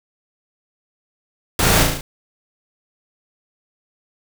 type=noise with echo; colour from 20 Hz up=pink; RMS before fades=-17 dBFS; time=1.59-1.83 s; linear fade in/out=2 ms; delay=36 ms; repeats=5; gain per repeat=-3 dB; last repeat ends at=2.01 s; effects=none